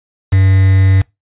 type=tone with quantisation; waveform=triangle; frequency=95.8 Hz; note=G2; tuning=39 cents flat; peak=-4 dBFS; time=0.32-1.02 s; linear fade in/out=10 ms; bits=4; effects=noise-tail reverb RT60 0.2 s tail -24 dB re dry + resampled to 8000 Hz